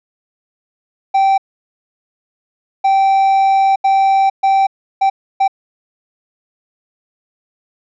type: tone bursts at uneven times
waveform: triangle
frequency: 778 Hz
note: G5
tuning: 13 cents flat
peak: -7 dBFS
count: 6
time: 1.14-1.38 / 2.84-3.76 / 3.84-4.3 / 4.43-4.67 / 5.01-5.1 / 5.4-5.48 s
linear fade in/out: 10 ms
effects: resampled to 16000 Hz